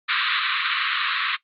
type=band-pass noise; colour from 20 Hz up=pink; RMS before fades=-23 dBFS; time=0.08-1.37 s; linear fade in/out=20 ms; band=1100 to 4100 Hz; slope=96 dB/octave; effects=noise-tail reverb RT60 0.1 s tail -17 dB re dry + Opus 48 kbps